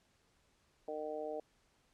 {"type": "harmonic tone", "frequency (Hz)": 153.1, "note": "D#3", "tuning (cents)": -28, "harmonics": [2, 3, 4, 5], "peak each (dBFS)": [-49, -42, -42, -47], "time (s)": [0.88, 1.4], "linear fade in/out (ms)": 2, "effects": ["pink hiss -73 dBFS RMS until 1.93 s", "low-pass 9000 Hz 12 dB/octave"]}